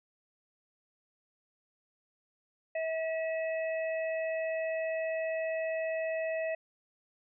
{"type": "harmonic tone", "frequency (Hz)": 645, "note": "E5", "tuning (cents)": -38, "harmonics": [1, 3, 4], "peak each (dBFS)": [-31, -41, -43], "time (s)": [2.75, 6.55], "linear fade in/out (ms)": 5, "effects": []}